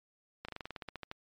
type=slowing click train; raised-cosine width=0.3 ms; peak=-25 dBFS; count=13; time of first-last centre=0.45-1.114 s; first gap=35 ms; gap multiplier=1.08; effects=MP3 64 kbps